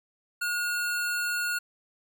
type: tone pair together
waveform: square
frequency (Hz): 1439 / 2713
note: F#6 / E7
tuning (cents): -49 / +49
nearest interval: major seventh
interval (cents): 1098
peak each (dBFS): -28 / -38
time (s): 0.41-1.59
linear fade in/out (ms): 10
effects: none